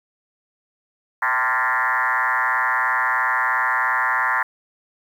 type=tone with frequency modulation; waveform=sine; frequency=1396.9 Hz; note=F6; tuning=in tune; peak=-17 dBFS; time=1.22-4.43 s; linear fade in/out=5 ms; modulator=123 Hz; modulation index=4.3; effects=8-bit